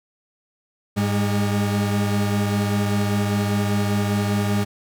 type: tone pair together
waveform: 40% pulse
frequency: 103.83 / 202.6 Hz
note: G#2 / G#3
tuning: 0 / -43 cents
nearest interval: octave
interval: 1157 cents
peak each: -21 dBFS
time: 0.96-4.65 s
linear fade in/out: 20 ms
effects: none